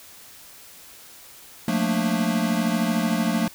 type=chord; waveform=square; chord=Bb major seventh; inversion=second; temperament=equal with one note detuned; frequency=178.7 / 220 / 233.1 / 293.7 Hz; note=F3 / A3 / Bb3 / D4; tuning=+40 / 0 / 0 / 0 cents; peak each=-27 / -25 / -27 / -31 dBFS; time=1.68-3.48 s; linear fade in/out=2 ms; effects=white hiss -46 dBFS RMS until 3.54 s